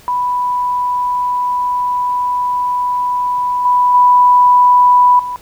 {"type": "tone with level steps", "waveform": "sine", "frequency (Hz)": 987.8, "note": "B5", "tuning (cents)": 0, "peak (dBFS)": [-13, -8, -5, -19], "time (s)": [0.08, 5.36], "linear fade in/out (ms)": 0, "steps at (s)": [3.65, 3.94, 5.19], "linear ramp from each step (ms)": 5, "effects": ["pink hiss -43 dBFS RMS until 5.41 s"]}